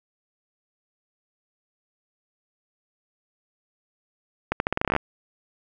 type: accelerating click train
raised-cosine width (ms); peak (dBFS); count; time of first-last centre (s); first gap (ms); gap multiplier
0.5; -7; 13; 4.52-4.964; 81; 0.84
effects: none